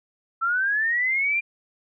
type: linear sweep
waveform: sine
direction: up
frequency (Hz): 1322 to 2407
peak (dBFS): -20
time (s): 0.41-1.41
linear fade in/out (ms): 20
effects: none